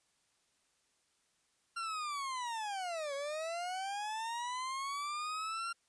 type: linear two-way sweep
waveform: 40% pulse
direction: down then up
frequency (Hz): 1385 to 549 to 1385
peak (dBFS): -36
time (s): 1.76-5.73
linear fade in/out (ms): 10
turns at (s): 3.14
effects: white hiss -75 dBFS RMS until 5.88 s + resampled to 22050 Hz